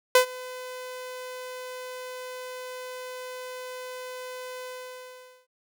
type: tone with ADSR envelope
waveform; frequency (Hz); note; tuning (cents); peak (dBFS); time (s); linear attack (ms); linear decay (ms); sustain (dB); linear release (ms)
sawtooth; 506; B4; +42; -9; 0.15-5.47; 3; 100; -23; 820
effects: none